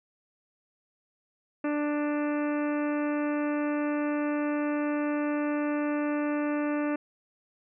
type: harmonic tone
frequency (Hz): 295.1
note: D4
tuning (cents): +8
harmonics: 1 / 2 / 3 / 4 / 5 / 6 / 7 / 8 / 9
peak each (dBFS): -27 / -33 / -41 / -40 / -42 / -43 / -48 / -48 / -47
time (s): 1.64-6.96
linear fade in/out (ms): 5
effects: none